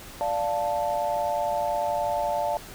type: chord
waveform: sine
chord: D minor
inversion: none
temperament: equal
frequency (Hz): 587.3 / 698.5 / 880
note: D5 / F5 / A5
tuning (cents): 0 / 0 / 0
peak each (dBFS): -28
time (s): 0.21-2.57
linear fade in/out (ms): 0
effects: pink hiss -43 dBFS RMS until 2.74 s